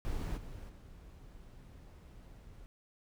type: noise with level steps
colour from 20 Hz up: brown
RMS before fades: -37 / -47 / -53 dBFS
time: 0.05-2.66 s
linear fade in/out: 0 ms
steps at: 0.36 / 0.68 s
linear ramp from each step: 20 ms
effects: none